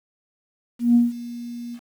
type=tone with ADSR envelope; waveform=sine; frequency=238.3 Hz; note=A#3; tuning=38 cents sharp; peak=-10 dBFS; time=0.79-1.8 s; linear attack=160 ms; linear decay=170 ms; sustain=-20 dB; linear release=61 ms; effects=tanh soft clip ceiling -6 dBFS + 8-bit